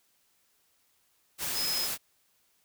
sine tone in noise, 5110 Hz, D#8, 45 cents sharp, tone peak -30 dBFS, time 1.53-1.89 s, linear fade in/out 50 ms, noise white, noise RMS -33 dBFS, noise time 1.38-1.98 s, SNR 0 dB, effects white hiss -70 dBFS RMS until 2.64 s

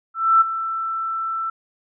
sine tone with ADSR envelope, 1332 Hz, E6, 18 cents sharp, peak -9 dBFS, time 0.14-1.5 s, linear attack 270 ms, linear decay 17 ms, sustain -13 dB, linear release 5 ms, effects none

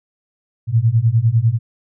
sine beating tone pair, 109.6 / 119.6 Hz, A2 / A#2, -6 / +45 cents, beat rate 10 Hz, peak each -15 / -14 dBFS, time 0.67-1.59 s, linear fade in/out 50 ms, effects none

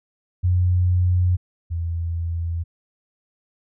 sine tone pair in turn, 90 / 84.07 Hz, F#2 / E2, -47 / +35 cents, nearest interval minor second, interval 118 cents, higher first, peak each -15 / -22 dBFS, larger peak first, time 0.43-1.37 / 1.7-2.64 s, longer neither, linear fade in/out 20 ms, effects none

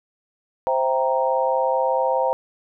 sine chord, C dominant seventh, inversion none, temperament equal, 523.3 / 659.3 / 784 / 932.3 Hz, C5 / E5 / G5 / Bb5, 0 / 0 / 0 / 0 cents, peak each -21 / -26 / -25 / -23 dBFS, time 0.67-2.33 s, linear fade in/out 0 ms, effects none

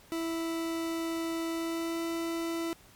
40% pulse tone with pitch glide, 329.6 to 332.5 Hz, E4 to E4, 0 to +15 cents, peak -30 dBFS, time 0.12-2.73 s, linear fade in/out 0 ms, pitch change +15 cents, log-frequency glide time 1.5-2.02 s, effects pink hiss -57 dBFS RMS until 2.95 s + MP3 96 kbps

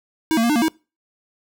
square tone with pitch steps, 319.2 / 227.3 / 235.2 / 300.5 / 233.2 / 319.3 Hz, D#4 / A#3 / A#3 / D4 / A#3 / D#4, +44 / -43 / +16 / +40 / +1 / +45 cents, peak -16 dBFS, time 0.31-0.682 s, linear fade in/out 0 ms, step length 62 ms, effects noise-tail reverb RT60 0.3 s tail -24 dB re dry

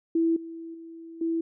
sine tone with level steps, 329.8 Hz, E4, 1 cent sharp, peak -20 / -36 / -40 / -24 dBFS, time 0.15-1.41 s, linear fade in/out 5 ms, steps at 0.36 / 0.74 / 1.21 s, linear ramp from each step 5 ms, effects none

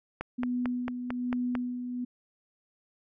click train, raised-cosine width 0.5 ms, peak -18 dBFS, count 7, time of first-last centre 0.21-1.552 s, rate 4.47 Hz
sine tone with tremolo, 246.9 Hz, B3, in tune, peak -27 dBFS, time 0.38-2.05 s, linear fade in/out 10 ms, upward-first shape sine, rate 1.2 Hz, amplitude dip 50%
effects none

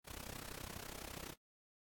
pink noise with amplitude modulation, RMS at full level -45 dBFS, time 0.04-1.36 s, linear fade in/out 50 ms, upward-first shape sine, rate 32 Hz, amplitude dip 95%, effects AAC 64 kbps

